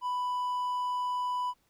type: tone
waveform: triangle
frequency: 992 Hz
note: B5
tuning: 7 cents sharp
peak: -27 dBFS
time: 0.01-1.54 s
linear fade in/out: 50 ms
effects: pink hiss -71 dBFS RMS until 1.69 s